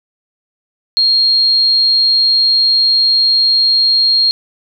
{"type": "tone", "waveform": "sine", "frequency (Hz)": 4240, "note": "C8", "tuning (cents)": 22, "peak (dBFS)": -8, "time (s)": [0.97, 4.31], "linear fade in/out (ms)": 0, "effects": []}